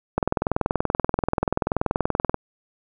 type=click train; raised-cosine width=1 ms; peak=-6 dBFS; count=46; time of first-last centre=0.18-2.343 s; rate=20.8 Hz; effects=none